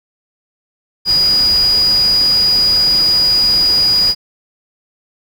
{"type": "tone in noise", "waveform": "sine", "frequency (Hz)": 4900, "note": "D#8", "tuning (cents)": -27, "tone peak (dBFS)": -9, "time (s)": [1.05, 4.15], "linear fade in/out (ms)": 50, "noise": "pink", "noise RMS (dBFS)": -26, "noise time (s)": [1.05, 4.15], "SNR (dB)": 14, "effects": []}